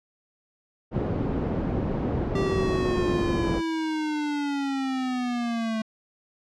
white low-pass noise, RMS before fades -27 dBFS, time 0.91-3.62 s, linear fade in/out 50 ms, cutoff 340 Hz, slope 12 dB/octave
square linear sweep, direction down, 392 to 218.2 Hz, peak -26 dBFS, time 2.35-5.82 s, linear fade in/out 5 ms
effects low-pass 5000 Hz 12 dB/octave

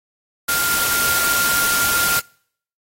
sine tone in noise, 1396.9 Hz, F6, in tune, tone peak -20 dBFS, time 0.48-2.2 s, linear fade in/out 10 ms, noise white, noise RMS -20 dBFS, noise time 0.48-2.2 s, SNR -3 dB, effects noise-tail reverb RT60 0.6 s tail -26 dB re dry + AAC 48 kbps

